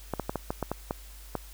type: clicks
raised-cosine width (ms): 1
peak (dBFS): -15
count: 9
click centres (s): 0.137 / 0.197 / 0.295 / 0.357 / 0.505 / 0.627 / 0.716 / 0.909 / 1.353
effects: added 50 Hz sine -45 dBFS peak until 1.53 s + white hiss -52 dBFS RMS until 1.53 s